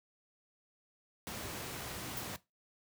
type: noise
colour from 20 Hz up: pink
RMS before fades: -42 dBFS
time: 1.27-2.36 s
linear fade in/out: 0 ms
type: noise with exponential decay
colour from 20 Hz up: violet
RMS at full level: -36 dBFS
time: 2.17-2.29 s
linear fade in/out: 2 ms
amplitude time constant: 26 ms
effects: noise-tail reverb RT60 0.2 s tail -17 dB re dry + high-pass 80 Hz 12 dB/octave